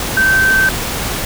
sine tone in noise, 1550 Hz, G6, 20 cents flat, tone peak -9 dBFS, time 0.17-0.69 s, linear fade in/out 2 ms, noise pink, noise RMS -20 dBFS, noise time 0-1.25 s, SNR +8 dB, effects none

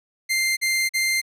sawtooth tone bursts, 2093 Hz, C7, in tune, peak -16 dBFS, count 3, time 0.29-1.216 s, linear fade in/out 20 ms, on 280 ms, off 43 ms, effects resampled to 32000 Hz

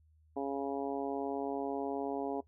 harmonic tone, 138.59 Hz, C#3, in tune, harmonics 2 / 3 / 4 / 5 / 6 / 7, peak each -38 / -38 / -43 / -41 / -43 / -48 dBFS, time 0.36-2.41 s, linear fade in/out 10 ms, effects noise-tail reverb RT60 0.1 s tail -19 dB re dry + added 78 Hz sine -63 dBFS peak until 2.47 s

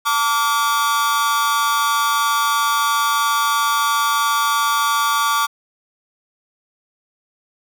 45% pulse tone with amplitude modulation, 1154 Hz, D6, 31 cents flat, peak -11 dBFS, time 0.05-5.47 s, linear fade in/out 20 ms, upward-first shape sine, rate 257 Hz, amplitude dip 100%, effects none

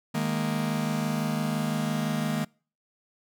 45% pulse chord, D# suspended fourth, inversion none, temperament just, 155.56 / 207.4 / 233.3 Hz, D#3 / G#3 / A#3, 0 / -2 / +2 cents, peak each -30 / -31 / -30 dBFS, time 0.14-2.45 s, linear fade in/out 10 ms, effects noise-tail reverb RT60 0.4 s tail -26 dB re dry

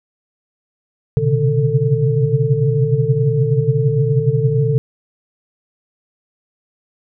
sine tone cluster, 121.5 / 131.8 / 138.5 / 150.4 / 445.2 Hz, B2 / C3 / C#3 / D3 / A4, -28 / +13 / -1 / +42 / +20 cents, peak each -19 dBFS, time 1.17-4.78 s, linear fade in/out 0 ms, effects none

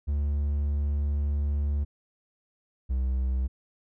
triangle tone pair in turn, 72.3 / 64.34 Hz, D2 / C2, -27 / -28 cents, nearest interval major second, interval 201 cents, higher first, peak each -22 dBFS, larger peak neither, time 0.07-1.85 / 2.89-3.48 s, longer first, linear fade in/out 20 ms, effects none

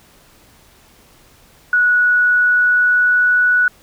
sine tone with pitch glide, 1466 to 1474.5 Hz, F#6 to F#6, -16 to -6 cents, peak -10 dBFS, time 1.73-3.68 s, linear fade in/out 2 ms, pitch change +10 cents, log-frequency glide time 1.93-3.43 s, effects pink hiss -49 dBFS RMS until 3.82 s

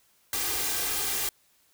white noise with comb filter, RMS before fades -29 dBFS, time 0.33-1.29 s, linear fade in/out 2 ms, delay 2.5 ms, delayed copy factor +0.65, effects white hiss -65 dBFS RMS until 1.73 s

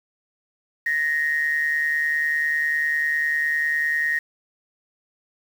sine tone with amplitude modulation, 1864.7 Hz, A#6, in tune, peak -16 dBFS, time 0.86-4.19 s, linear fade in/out 5 ms, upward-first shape sine, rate 150 Hz, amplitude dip 65%, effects tanh soft clip ceiling -12 dBFS + 7-bit

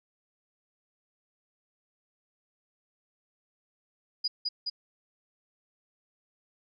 sine tone with echo, 4911 Hz, D#8, 23 cents flat, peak -25 dBFS, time 4.24-4.28 s, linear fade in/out 10 ms, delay 210 ms, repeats 2, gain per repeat -2 dB, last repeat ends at 4.7 s, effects none

